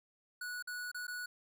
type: tone with dropouts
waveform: square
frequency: 1469 Hz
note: F#6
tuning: 13 cents flat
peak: -40 dBFS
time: 0.41-1.26 s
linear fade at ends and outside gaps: 5 ms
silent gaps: 0.625-0.673 / 0.916-0.945 / 1.069-1.079 s
effects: none